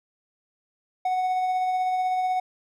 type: tone with tremolo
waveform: triangle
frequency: 740 Hz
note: F#5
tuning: in tune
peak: -19 dBFS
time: 1.05-2.4 s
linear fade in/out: 5 ms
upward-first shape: sine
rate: 16 Hz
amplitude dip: 25%
effects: none